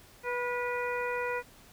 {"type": "harmonic tone with a mistuned harmonic", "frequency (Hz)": 489.6, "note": "B4", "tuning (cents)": -15, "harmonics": [1, 2, 3, 4, 5], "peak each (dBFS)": [-33, -36, -38, -39, -40], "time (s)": [0.23, 1.43], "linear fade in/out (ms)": 50, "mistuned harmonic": 3, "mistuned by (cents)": -28, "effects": ["pink hiss -56 dBFS RMS until 1.72 s"]}